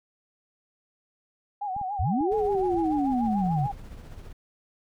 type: tone with vibrato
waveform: sine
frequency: 784 Hz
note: G5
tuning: in tune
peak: -28 dBFS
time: 1.61-3.72 s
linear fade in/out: 10 ms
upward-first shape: sine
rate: 6.9 Hz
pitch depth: 110 cents each way
type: clicks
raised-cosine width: 5 ms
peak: -30 dBFS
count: 5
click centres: 1.765 / 1.814 / 2.209 / 2.551 / 2.744 s
type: linear two-way sweep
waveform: sine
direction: up then down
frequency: 55.8 to 441.4 to 130.4 Hz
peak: -23 dBFS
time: 1.99-3.67 s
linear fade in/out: 10 ms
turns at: 2.34 s
type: noise with tremolo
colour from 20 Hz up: brown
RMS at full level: -40 dBFS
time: 2.31-4.33 s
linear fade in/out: 10 ms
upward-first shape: triangle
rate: 15 Hz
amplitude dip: 50%
effects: none